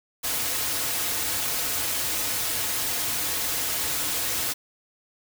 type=noise with comb filter; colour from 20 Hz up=white; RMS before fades=-27 dBFS; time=0.23-4.54 s; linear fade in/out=20 ms; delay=5.1 ms; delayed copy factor=-0.6; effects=none